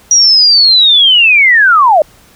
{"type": "linear sweep", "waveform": "sine", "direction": "down", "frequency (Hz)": [5800, 572], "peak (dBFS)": -3, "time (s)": [0.11, 2.02], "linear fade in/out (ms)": 2, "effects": ["pink hiss -43 dBFS RMS until 2.35 s"]}